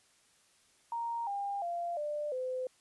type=tone with pitch steps; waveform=sine; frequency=932.3 / 802.3 / 690.4 / 594.1 / 511.3 Hz; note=A#5 / G5 / F5 / D5 / C5; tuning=0 / +40 / -20 / +20 / -40 cents; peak=-33 dBFS; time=0.92-2.67 s; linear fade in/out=2 ms; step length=350 ms; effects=white hiss -67 dBFS RMS until 2.8 s + resampled to 24000 Hz